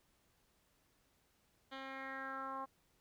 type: tone with low-pass filter sweep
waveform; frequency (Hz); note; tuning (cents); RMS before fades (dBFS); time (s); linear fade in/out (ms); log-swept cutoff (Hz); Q
10% pulse; 267.8; C4; +40; -45; 1.71-2.66; 20; 3100 to 1000; 4.1
effects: pink hiss -75 dBFS RMS until 3 s